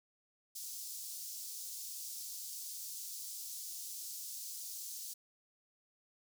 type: high-pass noise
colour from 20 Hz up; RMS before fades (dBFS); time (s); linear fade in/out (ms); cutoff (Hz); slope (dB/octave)
pink; -45; 0.55-5.14; 10; 5100; 24
effects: none